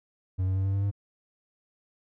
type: tone with pitch steps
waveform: triangle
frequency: 93 / 94.41 / 95.84 / 97.29 / 98.76 / 100.25 Hz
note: F#2 / F#2 / G2 / G2 / G2 / G2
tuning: +9 / +35 / -39 / -13 / +13 / +39 cents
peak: -22 dBFS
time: 0.38-0.914 s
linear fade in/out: 20 ms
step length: 89 ms
effects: none